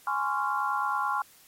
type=chord; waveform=sine; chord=Db major seventh; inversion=second; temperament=just; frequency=831.5 / 1039.4 / 1108.7 / 1385.9 Hz; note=Ab5 / C6 / Db6 / F6; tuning=+2 / -12 / 0 / -14 cents; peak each=-31 dBFS; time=0.07-1.22 s; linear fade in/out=2 ms; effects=white hiss -56 dBFS RMS until 1.47 s + MP3 64 kbps